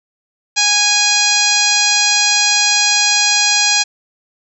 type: harmonic tone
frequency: 825 Hz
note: G#5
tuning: 12 cents flat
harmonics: 1 / 2 / 3 / 4 / 5 / 6 / 7 / 8 / 9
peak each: -22 / -22 / -18 / -22 / -18 / -18 / -19 / -19 / -22 dBFS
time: 0.56-3.84 s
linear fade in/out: 20 ms
effects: none